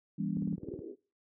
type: chord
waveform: sine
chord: E diminished seventh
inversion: none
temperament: just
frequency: 164.81 / 197.78 / 237.3 / 284.8 Hz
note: E3 / G3 / Bb3 / Db4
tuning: 0 / +16 / +31 / +47 cents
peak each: -36 / -34 / -39 / -40 dBFS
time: 0.18-0.56 s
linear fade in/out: 10 ms
type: click train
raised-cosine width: 3 ms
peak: -29 dBFS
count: 9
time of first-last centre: 0.37-0.791 s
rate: 19 Hz
type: band-pass noise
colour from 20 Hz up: pink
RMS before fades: -44 dBFS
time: 0.59-0.96 s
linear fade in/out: 50 ms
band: 290 to 430 Hz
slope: 48 dB/octave
effects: noise-tail reverb RT60 0.4 s tail -24 dB re dry + high-pass 80 Hz 12 dB/octave